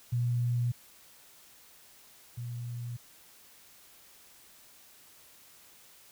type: tone pair in turn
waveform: sine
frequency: 120.8 / 119.97 Hz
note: B2 / B2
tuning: -38 / -50 cents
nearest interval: unison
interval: 12 cents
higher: first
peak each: -26 / -35 dBFS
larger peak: first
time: 0.12-0.72 / 2.37-2.97 s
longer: neither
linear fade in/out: 10 ms
effects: white hiss -57 dBFS RMS until 6.11 s